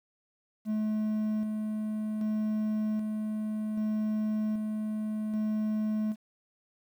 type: tone with tremolo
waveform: triangle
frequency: 214.9 Hz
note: A3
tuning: 41 cents flat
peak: -25 dBFS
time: 0.65-6.16 s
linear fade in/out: 50 ms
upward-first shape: square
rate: 0.64 Hz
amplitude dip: 30%
effects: 10-bit